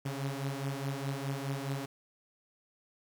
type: beating tone pair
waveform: sawtooth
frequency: 135.9 / 140.7 Hz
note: C#3 / C#3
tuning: -34 / +26 cents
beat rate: 4.8 Hz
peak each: -32 / -34 dBFS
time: 0.05-1.86 s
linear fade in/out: 10 ms
effects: 10-bit